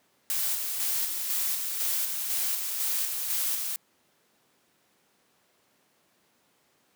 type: noise with tremolo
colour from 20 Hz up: blue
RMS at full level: -28 dBFS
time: 0.3-3.76 s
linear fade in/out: 0 ms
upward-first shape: square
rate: 2 Hz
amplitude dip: 35%
effects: pink hiss -67 dBFS RMS until 6.95 s + high-pass 200 Hz 12 dB/octave